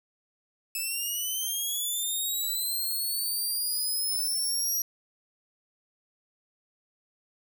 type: linear sweep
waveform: 5% pulse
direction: up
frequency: 2600 to 5750 Hz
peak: -21 dBFS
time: 0.75-4.82 s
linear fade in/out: 2 ms
effects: none